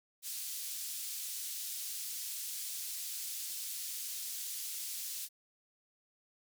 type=band-pass noise; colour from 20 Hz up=white; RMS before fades=-41 dBFS; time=0.22-5.29 s; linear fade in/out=50 ms; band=4000 to 16000 Hz; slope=12 dB/octave; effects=none